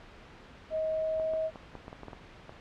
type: tone with pitch glide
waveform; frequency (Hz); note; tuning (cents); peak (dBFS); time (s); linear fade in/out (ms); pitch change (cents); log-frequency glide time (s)
sine; 632 to 636.8; D#5 to D#5; +27 to +40; -28; 0.7-1.51; 50; +13; 0.87-1.35
type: clicks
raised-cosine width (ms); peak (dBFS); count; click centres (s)
1; -29; 10; 1.198 / 1.336 / 1.558 / 1.753 / 1.881 / 1.929 / 2.033 / 2.083 / 2.132 / 2.494
effects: pink hiss -51 dBFS RMS until 2.6 s + low-pass 3000 Hz 12 dB/octave